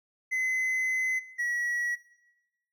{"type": "tone pair in turn", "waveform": "triangle", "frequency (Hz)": [2039, 1924.6], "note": ["C7", "B6"], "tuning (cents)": [-45, -45], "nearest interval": "minor second", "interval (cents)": 100, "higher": "first", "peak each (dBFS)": [-24, -25], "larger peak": "first", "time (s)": [[0.31, 1.2], [1.38, 1.96]], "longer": "first", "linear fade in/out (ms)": 20, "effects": ["noise-tail reverb RT60 1.0 s tail -18 dB re dry"]}